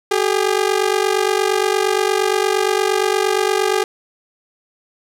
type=ring-modulated tone; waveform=sawtooth; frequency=404 Hz; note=G#4; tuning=48 cents flat; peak=-8 dBFS; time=0.11-3.84 s; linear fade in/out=2 ms; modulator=24.3 Hz; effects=low-pass 11000 Hz 12 dB/octave + 8-bit